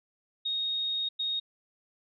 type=tone bursts at uneven times; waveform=sine; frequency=3731 Hz; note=A#7; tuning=1 cent sharp; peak=-28 dBFS; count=2; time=0.45-1.09 / 1.19-1.4 s; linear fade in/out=10 ms; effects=none